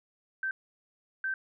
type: tone bursts at uneven times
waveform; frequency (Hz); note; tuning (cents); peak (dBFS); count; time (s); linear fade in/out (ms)
sine; 1554; G6; -16; -29; 2; 0.43-0.51 / 1.24-1.34; 2
effects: none